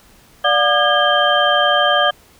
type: tone cluster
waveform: sine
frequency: 587 / 719 / 1209 / 1636 / 3141 Hz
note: D5 / F#5 / D6 / G#6 / G7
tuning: -1 / -50 / +50 / -26 / +3 cents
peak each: -18 dBFS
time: 0.44-2.11 s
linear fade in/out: 10 ms
effects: pink hiss -49 dBFS RMS until 2.39 s